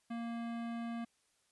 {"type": "tone with hard clipping", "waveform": "sine", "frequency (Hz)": 232.8, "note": "A#3", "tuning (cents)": -2, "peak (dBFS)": -40, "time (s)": [0.1, 1.05], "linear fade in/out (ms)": 10, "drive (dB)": 18, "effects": ["white hiss -75 dBFS RMS until 1.51 s", "resampled to 24000 Hz"]}